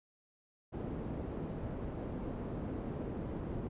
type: low-pass noise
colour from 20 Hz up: white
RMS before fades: -40 dBFS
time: 0.72-3.69 s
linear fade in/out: 20 ms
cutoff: 330 Hz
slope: 12 dB/octave
effects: resampled to 8000 Hz